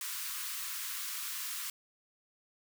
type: high-pass noise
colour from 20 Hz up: white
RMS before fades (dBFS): -39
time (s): 0.01-1.7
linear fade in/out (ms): 2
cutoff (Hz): 1000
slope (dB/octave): 96
effects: none